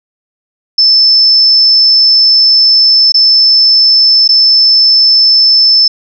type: tone with dropouts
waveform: sine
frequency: 5274 Hz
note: E8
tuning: in tune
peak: -3 dBFS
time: 0.78-5.88 s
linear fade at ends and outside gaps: 5 ms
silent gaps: 3.121-3.142 / 4.278-4.289 s
effects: none